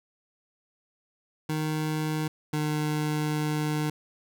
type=tone pair in turn; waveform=25% pulse; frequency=154.9 / 151.71 Hz; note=D#3 / D#3; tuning=-7 / -43 cents; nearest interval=unison; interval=36 cents; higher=first; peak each=-23 / -22 dBFS; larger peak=second; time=1.49-2.28 / 2.53-3.9 s; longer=second; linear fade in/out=5 ms; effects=none